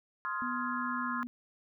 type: chord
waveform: sine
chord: F minor seventh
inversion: second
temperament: just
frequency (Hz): 1047.7 / 1257.2 / 1396.9 / 1676.3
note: C6 / Eb6 / F6 / Ab6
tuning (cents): +2 / +18 / 0 / +16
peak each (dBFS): -36 / -39 / -39 / -40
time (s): 0.25-1.23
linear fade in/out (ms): 0
type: tone with pitch glide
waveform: sine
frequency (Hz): 245.9 to 242.2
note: B3 to B3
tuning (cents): -7 to -34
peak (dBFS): -37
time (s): 0.42-1.27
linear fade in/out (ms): 0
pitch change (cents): -27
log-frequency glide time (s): 1.05-1.14
effects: none